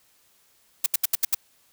blue noise bursts, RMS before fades -20 dBFS, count 6, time 0.84-1.347 s, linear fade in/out 5 ms, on 22 ms, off 75 ms, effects white hiss -62 dBFS RMS until 1.72 s

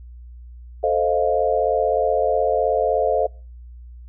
sine chord, F dominant seventh, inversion first, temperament equal, 440 / 523.3 / 622.3 / 698.5 Hz, A4 / C5 / Eb5 / F5, 0 / 0 / 0 / 0 cents, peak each -22 dBFS, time 0.83-3.27 s, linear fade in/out 10 ms, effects noise-tail reverb RT60 0.4 s tail -26 dB re dry + added 60 Hz sine -37 dBFS peak until 4.08 s

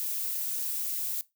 violet noise, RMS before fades -32 dBFS, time 0-1.21 s, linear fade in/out 0 ms, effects noise-tail reverb RT60 0.2 s tail -19 dB re dry

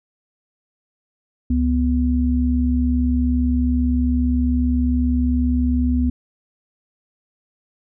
sine tone pair together, 69.96 / 247.6 Hz, C#2 / B3, +17 / +5 cents, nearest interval octave + minor seventh, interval 2188 cents, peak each -18 dBFS, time 1.5-6.1 s, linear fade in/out 5 ms, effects none

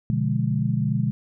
sine chord, B diminished seventh, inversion none, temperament equal with one note detuned, 123.47 / 146.83 / 173.51 / 207.7 Hz, B2 / D3 / F3 / Ab3, 0 / 0 / -11 / 0 cents, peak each -24 / -25 / -29 / -26 dBFS, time 0.1-1.11 s, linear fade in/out 0 ms, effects none

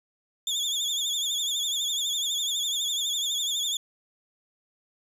30% pulse tone with vibrato, 3468 Hz, A7, 26 cents flat, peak -23 dBFS, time 0.47-3.77 s, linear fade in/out 2 ms, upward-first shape sine, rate 12 Hz, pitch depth 86 cents each way, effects resampled to 32000 Hz

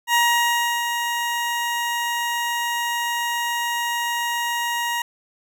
20% pulse tone with ADSR envelope, 947 Hz, A#5, 27 cents sharp, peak -10 dBFS, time 0.07-5.02 s, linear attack 70 ms, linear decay 680 ms, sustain -7 dB, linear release 3 ms, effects none

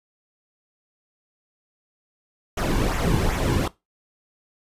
brown noise with flanger, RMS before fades -22 dBFS, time 2.57-3.68 s, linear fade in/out 5 ms, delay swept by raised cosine 0.21 to 1.61 ms, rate 2.6 Hz, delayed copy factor -0.65, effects noise-tail reverb RT60 0.2 s tail -19 dB re dry + resampled to 32000 Hz

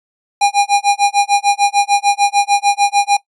square tone with tremolo, 810 Hz, G#5, 43 cents flat, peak -8 dBFS, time 0.41-3.17 s, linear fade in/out 5 ms, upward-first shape sine, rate 6.7 Hz, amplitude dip 100%, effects noise-tail reverb RT60 0.1 s tail -18 dB re dry + resampled to 24000 Hz

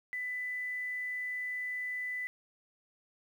sine tone with quantisation, 1995 Hz, B6, 17 cents sharp, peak -34 dBFS, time 0.13-2.27 s, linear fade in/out 0 ms, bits 10, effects none

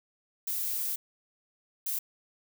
violet noise bursts at uneven times, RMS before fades -32 dBFS, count 2, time 0.47-0.96 / 1.86-1.99 s, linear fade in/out 5 ms, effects none

